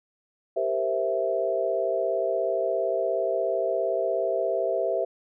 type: chord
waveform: sine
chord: C dominant seventh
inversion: second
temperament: equal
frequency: 392 / 466.2 / 523.3 / 659.3 Hz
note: G4 / Bb4 / C5 / E5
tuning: 0 / 0 / 0 / 0 cents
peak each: -30 / -31 / -29 / -26 dBFS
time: 0.56-5.05 s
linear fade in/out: 10 ms
effects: none